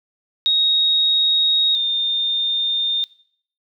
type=tone pair in turn; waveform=sine; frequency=3762 / 3630 Hz; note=A#7 / A#7; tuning=+15 / -47 cents; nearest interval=minor second; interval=62 cents; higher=first; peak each=-13 / -17 dBFS; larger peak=first; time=0.46-1.75 / 1.75-3.04 s; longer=neither; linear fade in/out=0 ms; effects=noise-tail reverb RT60 0.6 s tail -20 dB re dry